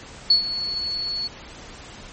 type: tone with ADSR envelope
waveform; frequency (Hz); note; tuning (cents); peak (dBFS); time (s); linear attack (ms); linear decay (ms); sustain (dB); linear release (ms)
sine; 4400; C#8; -14; -10; 0.3-1.28; 5; 110; -14; 13
effects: pink hiss -41 dBFS RMS until 2.12 s + MP3 32 kbps